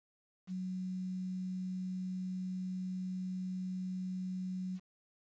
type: tone with quantisation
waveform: sine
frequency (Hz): 185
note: F#3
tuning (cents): 0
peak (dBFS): -36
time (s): 0.47-4.8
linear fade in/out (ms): 50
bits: 10
effects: resampled to 16000 Hz